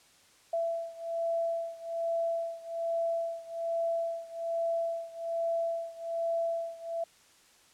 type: beating tone pair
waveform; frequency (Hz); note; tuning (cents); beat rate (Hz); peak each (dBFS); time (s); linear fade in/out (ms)
sine; 668 / 669.2; E5 / E5; +23 / +26; 1.2; -32 / -34; 0.53-7.04; 5
effects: white hiss -61 dBFS RMS until 7.73 s + low-pass 9000 Hz 12 dB/octave